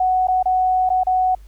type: tone with dropouts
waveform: sine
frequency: 742 Hz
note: F#5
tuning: 5 cents sharp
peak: -14 dBFS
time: 0-1.35 s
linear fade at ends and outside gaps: 5 ms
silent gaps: 0.272-0.283 / 0.428-0.456 / 0.892-0.901 / 1.035-1.068 s
effects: added 50 Hz sine -39 dBFS peak until 1.47 s + pink hiss -58 dBFS RMS until 1.47 s